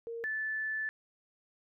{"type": "tone pair in turn", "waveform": "sine", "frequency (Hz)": [462.9, 1747.7], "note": ["A#4", "A6"], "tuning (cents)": [-12, -12], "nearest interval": "octave + major seventh", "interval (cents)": 2300, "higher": "second", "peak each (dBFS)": [-37, -32], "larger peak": "second", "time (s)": [[0.07, 0.24], [0.24, 0.89]], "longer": "second", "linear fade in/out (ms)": 0, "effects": []}